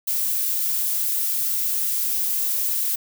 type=noise; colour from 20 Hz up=violet; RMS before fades=-23 dBFS; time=0.07-2.96 s; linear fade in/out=10 ms; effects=none